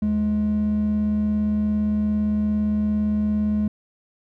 triangle tone pair together, 76.2 / 211.1 Hz, D#2 / G#3, -36 / +29 cents, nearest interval octave + tritone, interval 1765 cents, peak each -26 / -16 dBFS, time 0.02-3.68 s, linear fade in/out 5 ms, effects tanh soft clip ceiling -14 dBFS

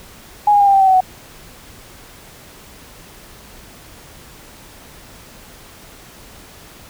sine tone with pitch steps, 830.6 / 817.7 / 805.1 / 792.6 / 780.4 / 768.3 / 756.4 / 744.7 Hz, G#5 / G#5 / G5 / G5 / G5 / G5 / F#5 / F#5, 0 / -27 / +46 / +19 / -8 / -35 / +38 / +11 cents, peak -8 dBFS, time 0.47-1.006 s, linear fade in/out 5 ms, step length 67 ms, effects pink hiss -41 dBFS RMS until 6.89 s

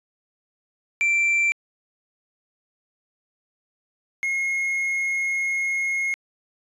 triangle tone pair in turn, 2349 / 2157 Hz, D7 / C#7, 0 / -48 cents, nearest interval minor second, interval 148 cents, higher first, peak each -16 / -20 dBFS, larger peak first, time 1.01-1.52 / 4.23-6.14 s, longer second, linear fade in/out 0 ms, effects resampled to 24000 Hz

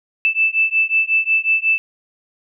sine beating tone pair, 2637 / 2642.5 Hz, E7 / E7, 0 / +4 cents, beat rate 5.5 Hz, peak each -17 dBFS, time 0.25-1.78 s, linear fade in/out 0 ms, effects none

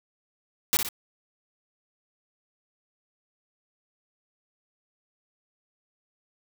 white noise with echo, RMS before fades -22 dBFS, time 0.73-0.77 s, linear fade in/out 0 ms, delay 59 ms, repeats 2, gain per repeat -6 dB, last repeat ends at 0.888 s, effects none

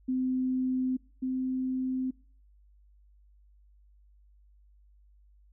sine tone pair in turn, 257.3 / 258.7 Hz, C4 / C4, -29 / -19 cents, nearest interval unison, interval 10 cents, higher second, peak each -26 / -28 dBFS, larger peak first, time 0.08-0.97 / 1.22-2.11 s, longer neither, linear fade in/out 10 ms, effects noise-tail reverb RT60 0.5 s tail -25 dB re dry + added 50 Hz sine -57 dBFS peak until 5.52 s

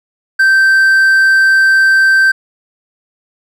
triangle tone, 1559 Hz, G6, 10 cents flat, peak -4 dBFS, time 0.39-2.32 s, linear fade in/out 10 ms, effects none

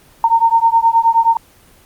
sine beating tone pair, 911 / 920.5 Hz, A#5 / A#5, -40 / -22 cents, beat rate 9.5 Hz, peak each -12 dBFS, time 0.24-1.37 s, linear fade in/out 2 ms, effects pink hiss -47 dBFS RMS until 1.85 s + Opus 24 kbps

